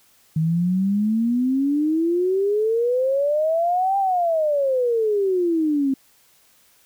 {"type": "exponential two-way sweep", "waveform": "sine", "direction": "up then down", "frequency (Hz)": [155.56, 797, 263.9], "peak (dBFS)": -17, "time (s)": [0.36, 5.94], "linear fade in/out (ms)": 5, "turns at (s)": 3.98, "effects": ["white hiss -57 dBFS RMS until 6.85 s"]}